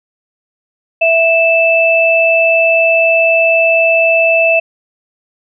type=tone pair together; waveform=sine; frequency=659 / 2636 Hz; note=E5 / E7; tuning=-1 / -1 cents; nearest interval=2 octaves; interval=2400 cents; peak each=-10 dBFS; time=1.01-4.6 s; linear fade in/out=10 ms; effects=none